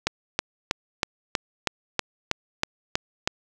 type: click train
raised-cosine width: 0.2 ms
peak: -4 dBFS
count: 11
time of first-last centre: 0.07-3.275 s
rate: 3.12 Hz
effects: none